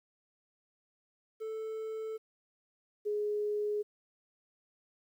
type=tone pair in turn; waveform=triangle / sine; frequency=440 / 417.7 Hz; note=A4 / G#4; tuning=0 / +10 cents; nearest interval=minor second; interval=90 cents; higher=first; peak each=-34 / -30 dBFS; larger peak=second; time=1.4-2.18 / 3.05-3.83 s; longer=neither; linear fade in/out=20 ms; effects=11-bit